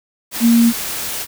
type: tone in noise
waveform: sine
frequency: 233.1 Hz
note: A#3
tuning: in tune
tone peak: -8 dBFS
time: 0.4-0.73 s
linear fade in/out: 50 ms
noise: white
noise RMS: -24 dBFS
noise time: 0.31-1.27 s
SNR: +13 dB
effects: none